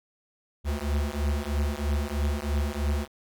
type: beating tone pair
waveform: square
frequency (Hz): 71 / 74.1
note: C#2 / D2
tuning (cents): +42 / +16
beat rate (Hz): 3.1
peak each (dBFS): -29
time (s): 0.64-3.08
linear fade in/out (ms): 50
effects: none